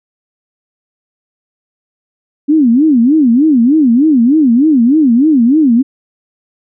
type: tone with vibrato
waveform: sine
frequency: 270 Hz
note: C#4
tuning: 45 cents flat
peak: -5 dBFS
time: 2.48-5.83 s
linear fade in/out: 20 ms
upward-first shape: sine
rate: 3.3 Hz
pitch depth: 290 cents each way
effects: none